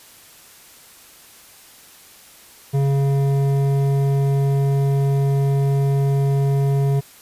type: tone with hard clipping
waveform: triangle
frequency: 138.5 Hz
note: C#3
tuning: 1 cent flat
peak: -17 dBFS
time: 2.73-7.01 s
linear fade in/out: 20 ms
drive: 14 dB
effects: white hiss -46 dBFS RMS until 7.21 s + resampled to 32000 Hz